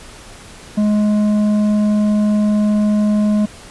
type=tone with tanh clipping; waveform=sine; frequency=210 Hz; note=G#3; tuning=19 cents sharp; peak=-13 dBFS; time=0.77-3.46 s; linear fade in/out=10 ms; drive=8 dB; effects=pink hiss -38 dBFS RMS until 3.7 s + resampled to 24000 Hz